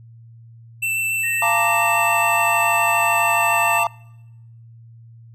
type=tone with vibrato; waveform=square; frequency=2669 Hz; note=E7; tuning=21 cents sharp; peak=-20 dBFS; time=0.82-3.84 s; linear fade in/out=10 ms; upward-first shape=sine; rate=7.1 Hz; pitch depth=10 cents each way
type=tone with pitch glide; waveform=sine; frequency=1864.7 to 1811.6 Hz; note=A#6 to A#6; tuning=0 to -50 cents; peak=-26 dBFS; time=1.23-3.79 s; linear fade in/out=10 ms; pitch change=-50 cents; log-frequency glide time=1.34-3.56 s
type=chord; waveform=triangle; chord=Bb major seventh; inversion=second; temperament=equal with one note detuned; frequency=689.2 / 880 / 932.3 / 1174.7 Hz; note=F5 / A5 / Bb5 / D6; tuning=-23 / 0 / 0 / 0 cents; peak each=-21 dBFS; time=1.42-3.87 s; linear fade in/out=2 ms
effects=noise-tail reverb RT60 1.0 s tail -26 dB re dry + added 115 Hz sine -41 dBFS peak until 5.34 s